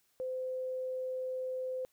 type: tone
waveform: sine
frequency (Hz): 514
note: C5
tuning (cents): -31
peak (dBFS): -34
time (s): 0.2-1.85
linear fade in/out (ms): 0
effects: white hiss -73 dBFS RMS until 1.92 s